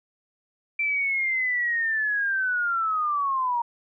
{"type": "linear sweep", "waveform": "sine", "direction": "down", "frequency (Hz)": [2349, 932.3], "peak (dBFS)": -22, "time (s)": [0.79, 3.62], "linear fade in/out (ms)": 5, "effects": []}